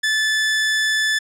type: tone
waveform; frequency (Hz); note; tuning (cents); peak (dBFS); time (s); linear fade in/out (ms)
sawtooth; 1743; A6; -17; -13; 0.03-1.19; 10
effects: low-pass 8000 Hz 12 dB/octave